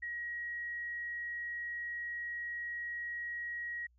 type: tone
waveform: sine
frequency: 1900 Hz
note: A#6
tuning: 33 cents sharp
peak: -37 dBFS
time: 0.02-3.87 s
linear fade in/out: 10 ms
effects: added 60 Hz sine -65 dBFS peak until 3.98 s